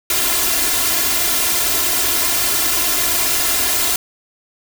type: noise with comb filter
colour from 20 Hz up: white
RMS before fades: -17 dBFS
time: 0.1-3.96 s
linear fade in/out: 2 ms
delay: 2.9 ms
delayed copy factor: +1
effects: none